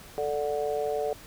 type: harmonic tone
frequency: 146.83 Hz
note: D3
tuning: in tune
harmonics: 3 / 4 / 5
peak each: -29 / -31 / -33 dBFS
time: 0.18-1.13 s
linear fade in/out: 0 ms
effects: pink hiss -48 dBFS RMS until 1.26 s